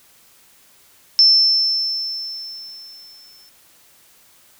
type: tone with exponential decay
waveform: sine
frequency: 5320 Hz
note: E8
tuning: 15 cents sharp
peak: -7 dBFS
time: 1.19-3.49 s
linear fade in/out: 0 ms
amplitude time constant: 500 ms
effects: white hiss -52 dBFS RMS until 4.59 s